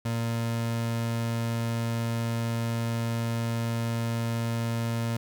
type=tone; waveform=30% pulse; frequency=115.8 Hz; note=A#2; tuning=11 cents flat; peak=-24 dBFS; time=0.05-5.17 s; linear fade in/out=5 ms; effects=11-bit